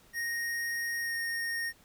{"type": "tone with pitch glide", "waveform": "square", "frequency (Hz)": [1864.7, 1850.8], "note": ["A#6", "A#6"], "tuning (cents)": [0, -13], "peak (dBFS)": -32, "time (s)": [0.13, 1.73], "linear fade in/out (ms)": 50, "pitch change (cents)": -13, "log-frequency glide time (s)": [1, 1.16], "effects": ["pink hiss -61 dBFS RMS until 1.84 s"]}